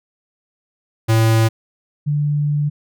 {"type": "tone pair in turn", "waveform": ["square", "sine"], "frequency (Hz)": [112.2, 147.02], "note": ["A2", "D3"], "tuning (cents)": [34, 2], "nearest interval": "perfect fourth", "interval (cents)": 468, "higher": "second", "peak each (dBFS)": [-12, -15], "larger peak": "first", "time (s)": [[1.08, 1.49], [2.06, 2.7]], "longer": "second", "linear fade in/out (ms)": 20, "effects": []}